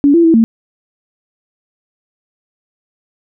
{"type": "tone with pitch steps", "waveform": "sine", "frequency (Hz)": [284.3, 337.6, 327.3, 226.8], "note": ["C#4", "E4", "E4", "A#3"], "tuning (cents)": [44, 41, -12, -47], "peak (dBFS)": -5, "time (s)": [0.04, 0.44], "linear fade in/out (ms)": 0, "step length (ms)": 100, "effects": []}